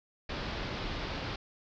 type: low-pass noise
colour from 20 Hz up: pink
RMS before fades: -37 dBFS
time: 0.29-1.36 s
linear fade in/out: 5 ms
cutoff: 5000 Hz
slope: 48 dB/octave
effects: none